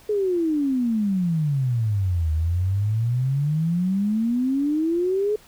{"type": "exponential two-way sweep", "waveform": "sine", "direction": "down then up", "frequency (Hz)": [430, 77, 430], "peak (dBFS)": -19, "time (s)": [0.09, 5.36], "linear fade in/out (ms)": 5, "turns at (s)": 2.32, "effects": ["pink hiss -51 dBFS RMS until 5.47 s"]}